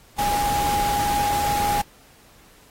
sine tone in noise, 822 Hz, G#5, 18 cents flat, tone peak -20 dBFS, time 0.18-1.82 s, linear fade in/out 10 ms, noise pink, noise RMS -28 dBFS, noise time 0.18-1.82 s, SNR +5 dB, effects pink hiss -53 dBFS RMS until 2.7 s + AAC 48 kbps

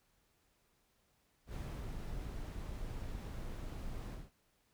brown noise with ADSR envelope, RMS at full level -41 dBFS, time 1.46-4.31 s, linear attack 87 ms, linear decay 350 ms, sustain -2 dB, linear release 190 ms, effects pink hiss -75 dBFS RMS until 4.73 s

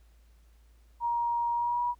sine tone with pitch glide, 945 to 966 Hz, A#5 to B5, +23 to -39 cents, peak -26 dBFS, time 1-1.95 s, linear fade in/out 50 ms, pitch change +38 cents, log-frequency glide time 1.53-1.83 s, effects added 56 Hz sine -56 dBFS peak until 1.99 s + pink hiss -70 dBFS RMS until 1.99 s

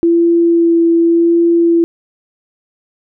sine tone with vibrato, 336.9 Hz, E4, 38 cents sharp, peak -7 dBFS, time 0.03-1.84 s, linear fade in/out 0 ms, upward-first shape sine, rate 0.88 Hz, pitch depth 12 cents each way, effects none

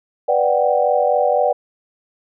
sine chord, G major seventh, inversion first, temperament equal, 493.9 / 587.3 / 740 / 784 Hz, B4 / D5 / F#5 / G5, 0 / 0 / 0 / 0 cents, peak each -19 / -17 / -19 / -21 dBFS, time 0.28-1.53 s, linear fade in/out 10 ms, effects none

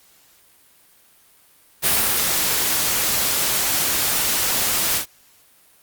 white noise with ADSR envelope, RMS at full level -17 dBFS, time 1.82-5.06 s, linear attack 37 ms, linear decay 380 ms, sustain -3 dB, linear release 99 ms, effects white hiss -54 dBFS RMS until 5.82 s + Opus 48 kbps

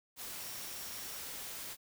sine tone in noise, 5588 Hz, F8, in tune, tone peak -52 dBFS, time 0.38-1.22 s, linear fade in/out 50 ms, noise white, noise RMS -44 dBFS, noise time 0.16-1.77 s, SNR -11 dB, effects none

